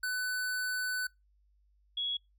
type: tone pair in turn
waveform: square / sine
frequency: 1500 / 3344 Hz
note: F#6 / G#7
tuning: +23 / +11 cents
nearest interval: octave + major second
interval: 1388 cents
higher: second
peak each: -32 / -31 dBFS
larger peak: second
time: 0.03-1.07 / 1.97-2.17 s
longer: first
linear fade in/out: 5 ms
effects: noise-tail reverb RT60 0.2 s tail -26 dB re dry + added 50 Hz sine -65 dBFS peak until 2.38 s